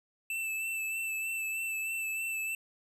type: tone with vibrato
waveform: square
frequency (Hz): 2649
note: E7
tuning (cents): +8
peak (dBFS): -33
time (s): 0.3-2.55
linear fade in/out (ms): 2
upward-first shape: sine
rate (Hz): 3.2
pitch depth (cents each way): 23
effects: none